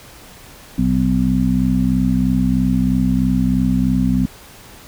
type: harmonic tone with a mistuned harmonic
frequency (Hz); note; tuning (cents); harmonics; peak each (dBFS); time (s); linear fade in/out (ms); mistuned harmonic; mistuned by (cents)
63.1; B1; +38; 1 / 2 / 3 / 4; -22 / -22 / -17 / -17; 0.78-4.26; 5; 1; -130
effects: pink hiss -41 dBFS RMS until 4.87 s